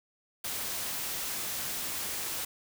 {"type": "noise", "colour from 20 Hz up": "white", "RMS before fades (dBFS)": -35, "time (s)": [0.44, 2.45], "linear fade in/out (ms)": 5, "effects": []}